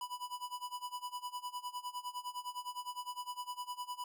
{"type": "tone with tremolo", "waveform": "square", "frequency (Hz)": 987.8, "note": "B5", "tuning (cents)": 0, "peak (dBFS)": -38, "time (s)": [0.01, 4.04], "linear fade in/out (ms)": 2, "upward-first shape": "sine", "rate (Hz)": 9.8, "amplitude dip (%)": 90, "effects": []}